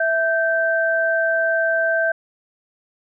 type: tone pair together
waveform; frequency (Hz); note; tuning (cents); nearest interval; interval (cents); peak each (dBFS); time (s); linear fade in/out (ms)
sine; 657 / 1559.5; E5 / G6; -6 / -9; octave + minor third; 1497; -19 / -19; 0-2.12; 5
effects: none